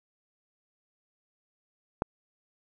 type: click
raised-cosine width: 1 ms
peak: -12 dBFS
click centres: 2.021 s
effects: none